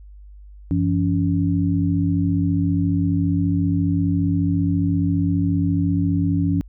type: tone cluster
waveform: sine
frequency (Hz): 94.9 / 169.6 / 281.2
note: F#2 / E3 / C#4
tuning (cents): +44 / +50 / +25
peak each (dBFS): -21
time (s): 0.71-6.61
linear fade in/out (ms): 0
effects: added 50 Hz sine -39 dBFS peak until 6.68 s